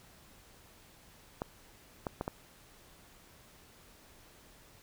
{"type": "clicks", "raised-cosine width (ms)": 1, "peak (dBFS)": -20, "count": 4, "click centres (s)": [1.419, 2.068, 2.211, 2.279], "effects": ["pink hiss -59 dBFS RMS until 4.82 s"]}